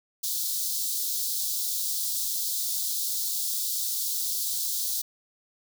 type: high-pass noise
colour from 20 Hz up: white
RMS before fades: -29 dBFS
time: 0.23-5.02 s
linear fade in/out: 10 ms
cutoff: 3700 Hz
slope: 48 dB/octave
effects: none